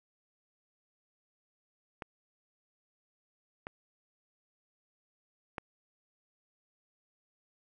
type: clicks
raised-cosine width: 0.5 ms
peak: -24 / -24 / -21 dBFS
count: 3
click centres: 2.022 / 3.669 / 5.582 s
effects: none